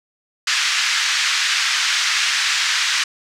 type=band-pass noise; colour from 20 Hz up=pink; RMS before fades=-19 dBFS; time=0.47-3.04 s; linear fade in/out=5 ms; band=1500 to 6400 Hz; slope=24 dB/octave; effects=none